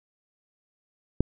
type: click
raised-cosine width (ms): 3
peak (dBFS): -8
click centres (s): 1.206
effects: none